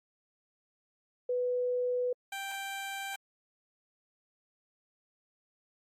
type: tone pair in turn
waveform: sine / 15% pulse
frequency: 495.3 / 784.7 Hz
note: B4 / G5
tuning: +5 / +2 cents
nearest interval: minor sixth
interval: 797 cents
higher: second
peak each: -28 / -30 dBFS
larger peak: first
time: 1.29-2.13 / 2.32-3.16 s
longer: neither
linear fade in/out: 5 ms
effects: AAC 48 kbps